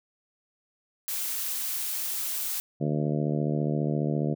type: noise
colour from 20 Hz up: blue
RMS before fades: -31 dBFS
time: 1.08-2.6 s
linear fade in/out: 0 ms
type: harmonic tone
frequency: 74.7 Hz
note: D2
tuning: 30 cents sharp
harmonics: 2 / 3 / 4 / 5 / 6 / 7 / 8 / 9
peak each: -27 / -31 / -33 / -35 / -37 / -38 / -39 / -40 dBFS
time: 2.8-4.35 s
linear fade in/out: 20 ms
effects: none